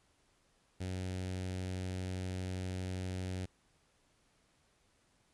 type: tone with notch filter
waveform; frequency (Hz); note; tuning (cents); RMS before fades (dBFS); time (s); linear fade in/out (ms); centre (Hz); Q
sawtooth; 92.5; F#2; 0; -39; 0.8-3.46; 10; 1100; 1.2
effects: pink hiss -72 dBFS RMS until 5.33 s + resampled to 24000 Hz